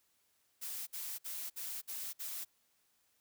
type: noise bursts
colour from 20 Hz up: blue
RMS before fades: -42 dBFS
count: 6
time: 0.61-2.45 s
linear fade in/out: 20 ms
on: 260 ms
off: 56 ms
effects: white hiss -75 dBFS RMS until 3.2 s